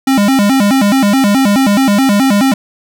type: tone with vibrato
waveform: square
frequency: 233.1 Hz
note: A#3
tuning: in tune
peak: -8 dBFS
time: 0.07-2.54 s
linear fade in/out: 5 ms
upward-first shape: square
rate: 4.7 Hz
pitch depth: 240 cents each way
effects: none